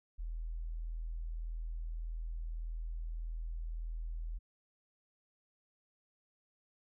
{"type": "tone", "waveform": "sine", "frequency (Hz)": 40.85, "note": "E1", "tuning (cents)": -15, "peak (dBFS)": -37, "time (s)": [0.18, 4.39], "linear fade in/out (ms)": 20, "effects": []}